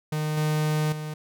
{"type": "tone with level steps", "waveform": "45% pulse", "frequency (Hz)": 153.3, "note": "D#3", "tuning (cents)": -25, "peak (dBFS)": [-25, -22, -31], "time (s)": [0.12, 1.14], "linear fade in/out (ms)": 5, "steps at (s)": [0.37, 0.92], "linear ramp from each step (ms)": 5, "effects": []}